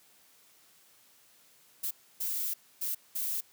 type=noise bursts at uneven times; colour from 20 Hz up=violet; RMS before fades=-33 dBFS; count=4; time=1.83-1.91 / 2.2-2.54 / 2.81-2.95 / 3.15-3.41 s; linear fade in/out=10 ms; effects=white hiss -62 dBFS RMS until 3.52 s + high-pass 100 Hz 12 dB/octave